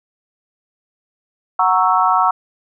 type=chord; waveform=sine; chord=F# dominant seventh; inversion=none; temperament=equal; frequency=740 / 932.3 / 1108.7 / 1318.5 Hz; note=F#5 / A#5 / C#6 / E6; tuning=0 / 0 / 0 / 0 cents; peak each=-17 dBFS; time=1.59-2.31 s; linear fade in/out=5 ms; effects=none